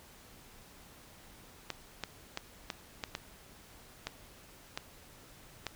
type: clicks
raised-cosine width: 0.2 ms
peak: -18 dBFS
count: 9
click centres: 1.703 / 2.037 / 2.374 / 2.702 / 3.038 / 3.151 / 4.07 / 4.775 / 5.667 s
effects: pink hiss -56 dBFS RMS until 5.75 s